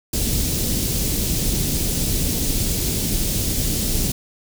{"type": "band-stop noise", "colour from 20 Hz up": "pink", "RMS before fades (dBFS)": -21, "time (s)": [0.13, 4.12], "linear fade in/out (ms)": 5, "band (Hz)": [310, 4600], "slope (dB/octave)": 12, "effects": []}